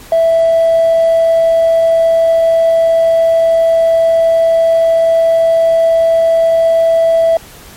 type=tone with hard clipping; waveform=sine; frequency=659.3 Hz; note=E5; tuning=in tune; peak=-7 dBFS; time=0.12-7.37 s; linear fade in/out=2 ms; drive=1 dB; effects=pink hiss -36 dBFS RMS until 7.76 s + MP3 64 kbps